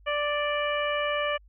harmonic tone, 587.3 Hz, D5, in tune, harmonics 1 / 2 / 3 / 4 / 5, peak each -28 / -31 / -33 / -34 / -35 dBFS, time 0.06-1.38 s, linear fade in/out 20 ms, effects added 50 Hz sine -52 dBFS peak until 1.48 s

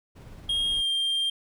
brown noise with tremolo, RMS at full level -41 dBFS, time 0.15-0.82 s, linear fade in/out 20 ms, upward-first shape triangle, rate 18 Hz, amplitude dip 30%
triangle tone with pitch glide, 3249 to 3189 Hz, G#7 to G7, -39 to +29 cents, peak -22 dBFS, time 0.49-1.3 s, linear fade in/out 5 ms, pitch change -32 cents, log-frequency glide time 0.69-0.87 s
effects none

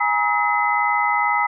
sine tone cluster, 829 / 951 / 1277 / 2030 Hz, G#5 / A#5 / D#6 / B6, -3 / +34 / +45 / +47 cents, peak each -22 dBFS, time 0-1.47 s, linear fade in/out 10 ms, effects none

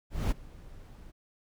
brown noise with ADSR envelope, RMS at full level -25 dBFS, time 0.1-1.12 s, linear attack 210 ms, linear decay 18 ms, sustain -23 dB, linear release 20 ms, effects none

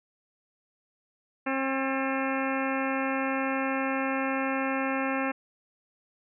harmonic tone with a mistuned harmonic, 267.9 Hz, C4, 41 cents sharp, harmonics 1 / 2 / 3 / 4 / 5 / 6 / 7 / 8 / 9 / 10, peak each -30 / -33 / -35 / -36 / -37 / -38 / -38 / -39 / -40 / -40 dBFS, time 1.46-5.32 s, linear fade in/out 10 ms, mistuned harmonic 7, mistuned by -87 cents, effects none

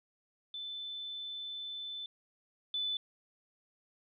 sine tone pair in turn, 3520 / 3498 Hz, A7 / A7, 0 / -11 cents, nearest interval unison, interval 11 cents, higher first, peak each -39 / -32 dBFS, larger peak second, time 0.54-2.06 / 2.74-2.97 s, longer first, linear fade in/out 2 ms, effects none

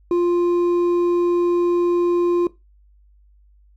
sine tone with hard clipping, 349.2 Hz, F4, in tune, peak -16 dBFS, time 0.11-2.47 s, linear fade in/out 2 ms, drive 4 dB, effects noise-tail reverb RT60 0.2 s tail -18 dB re dry + added 50 Hz sine -50 dBFS peak until 3.76 s

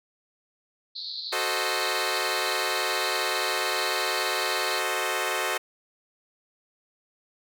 pink band-pass noise, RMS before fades -35 dBFS, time 0.95-4.81 s, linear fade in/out 20 ms, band 3900 to 4500 Hz, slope 96 dB/octave
10% pulse chord, F# diminished seventh, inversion none, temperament equal, 370 / 440 / 523.3 / 622.3 Hz, F#4 / A4 / C5 / Eb5, 0 / 0 / 0 / 0 cents, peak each -23 / -23 / -23 / -23 dBFS, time 1.32-5.58 s, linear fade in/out 10 ms
effects none

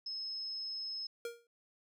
sine tone, 5180 Hz, E8, 31 cents flat, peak -38 dBFS, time 0.06-1.07 s, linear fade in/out 5 ms
square tone with exponential decay, 470 Hz, A#4, 14 cents sharp, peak -36 dBFS, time 1.25-1.47 s, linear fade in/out 2 ms, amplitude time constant 46 ms
effects none

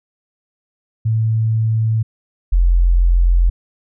sine tone pair in turn, 111.2 / 43.56 Hz, A2 / F1, +19 / -4 cents, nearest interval octave + major third, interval 1623 cents, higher first, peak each -13 / -9 dBFS, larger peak second, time 1.05-2.03 / 2.52-3.5 s, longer neither, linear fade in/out 10 ms, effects none

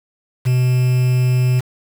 triangle tone with quantisation, 126 Hz, B2, 35 cents sharp, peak -10 dBFS, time 0.45-1.61 s, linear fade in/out 20 ms, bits 5, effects none

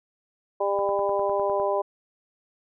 harmonic tone, 199.7 Hz, G3, 32 cents sharp, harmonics 2 / 3 / 4 / 5, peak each -27 / -25 / -30 / -29 dBFS, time 0.6-1.82 s, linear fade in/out 10 ms
click train, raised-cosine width 1 ms, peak -25 dBFS, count 9, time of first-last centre 0.79-1.599 s, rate 9.89 Hz
effects none

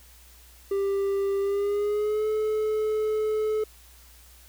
triangle tone with pitch glide, 395.1 to 430.9 Hz, G4 to A4, +14 to -36 cents, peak -21 dBFS, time 0.71-3.64 s, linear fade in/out 5 ms, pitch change +150 cents, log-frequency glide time 1.4-2.27 s, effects added 60 Hz sine -52 dBFS peak until 4.48 s + white hiss -54 dBFS RMS until 4.48 s

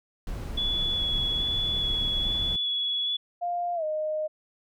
brown noise, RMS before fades -33 dBFS, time 0.27-2.56 s, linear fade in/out 2 ms
sine tone with vibrato, 3402 Hz, G#7, 41 cents sharp, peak -25 dBFS, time 0.57-3.17 s, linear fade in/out 10 ms, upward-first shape square, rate 1.2 Hz, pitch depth 11 cents each way
sine tone with pitch glide, 701 to 617.3 Hz, F5 to D#5, +6 to -14 cents, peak -26 dBFS, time 3.41-4.28 s, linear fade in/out 20 ms, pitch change -220 cents, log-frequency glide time 3.75-3.84 s
effects none

